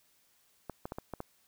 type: clicks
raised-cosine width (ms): 1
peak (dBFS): -24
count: 6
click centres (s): 0.697 / 0.855 / 0.921 / 0.985 / 1.137 / 1.204
effects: white hiss -69 dBFS RMS until 1.47 s